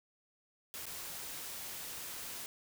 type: noise with dropouts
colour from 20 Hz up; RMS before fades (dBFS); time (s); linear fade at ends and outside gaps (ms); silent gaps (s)
white; -44; 0.74-2.46; 0; 0.856-0.866
effects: none